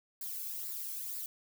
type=noise with flanger; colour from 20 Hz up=violet; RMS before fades=-40 dBFS; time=0.21-1.26 s; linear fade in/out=2 ms; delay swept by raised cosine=0.32 to 1.07 ms; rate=2.1 Hz; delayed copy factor=-0.5; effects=none